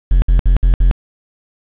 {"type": "tone bursts", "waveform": "triangle", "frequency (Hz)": 44, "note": "F1", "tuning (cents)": 14, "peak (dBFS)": -5, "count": 5, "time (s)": [0.11, 0.912], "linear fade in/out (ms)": 0, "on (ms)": 110, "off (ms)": 63, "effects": ["resampled to 8000 Hz", "7-bit"]}